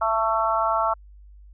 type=harmonic tone; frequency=222.7 Hz; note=A3; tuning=21 cents sharp; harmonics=3 / 4 / 5 / 6; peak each=-25 / -25 / -25 / -25 dBFS; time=0.01-0.94 s; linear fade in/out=10 ms; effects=added 50 Hz sine -44 dBFS peak until 1.53 s